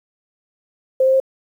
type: tone with pitch steps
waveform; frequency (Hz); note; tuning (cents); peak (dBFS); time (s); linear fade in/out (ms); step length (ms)
sine; 523.3 / 527.2 / 531.2; C5 / C5 / C5; 0 / +13 / +26; -11; 1-1.201; 5; 67
effects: 8-bit